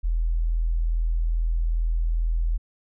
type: tone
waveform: sine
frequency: 41.2 Hz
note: E1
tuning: in tune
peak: -20 dBFS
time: 0.03-2.58 s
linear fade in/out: 20 ms
effects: none